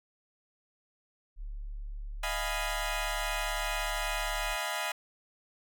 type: tone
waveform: sine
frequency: 35.94 Hz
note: D1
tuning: 37 cents flat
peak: -36 dBFS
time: 1.36-4.57 s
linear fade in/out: 50 ms
type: chord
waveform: 15% pulse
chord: F half-diminished seventh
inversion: third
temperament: equal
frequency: 622.3 / 698.5 / 830.6 / 987.8 Hz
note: Eb5 / F5 / Ab5 / Cb6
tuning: 0 / 0 / 0 / 0 cents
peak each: -31 dBFS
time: 2.23-4.92 s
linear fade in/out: 5 ms
effects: none